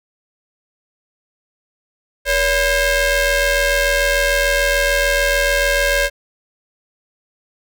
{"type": "ring-modulated tone", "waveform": "sawtooth", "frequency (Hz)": 523.3, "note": "C5", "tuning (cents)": 0, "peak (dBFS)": -7, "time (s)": [2.25, 6.1], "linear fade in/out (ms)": 50, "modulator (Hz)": 1090, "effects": []}